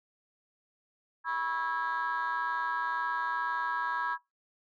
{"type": "tone cluster", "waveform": "sine", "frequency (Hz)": [976, 1098, 1309, 1639], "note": ["B5", "C#6", "E6", "G#6"], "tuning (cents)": [-21, -17, -13, -23], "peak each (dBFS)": [-33, -36, -36, -33], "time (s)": [1.24, 4.18], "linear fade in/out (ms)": 50, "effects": ["noise-tail reverb RT60 0.2 s tail -21 dB re dry", "tanh soft clip ceiling -24 dBFS"]}